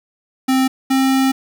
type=tone pair in turn; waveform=square; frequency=262.2 / 265.9 Hz; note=C4 / C4; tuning=+4 / +28 cents; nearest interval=unison; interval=24 cents; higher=second; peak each=-13 dBFS; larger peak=neither; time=0.48-0.68 / 0.9-1.32 s; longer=second; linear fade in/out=10 ms; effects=7-bit